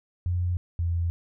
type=tone pair in turn; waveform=sine; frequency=88.7 / 85.16 Hz; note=F2 / F2; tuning=+27 / -43 cents; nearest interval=minor second; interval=70 cents; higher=first; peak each=-23 dBFS; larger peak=neither; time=0.26-0.57 / 0.79-1.1 s; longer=neither; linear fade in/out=0 ms; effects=none